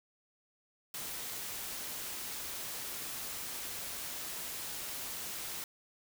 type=noise; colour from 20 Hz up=white; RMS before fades=-41 dBFS; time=0.94-5.64 s; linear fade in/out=2 ms; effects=none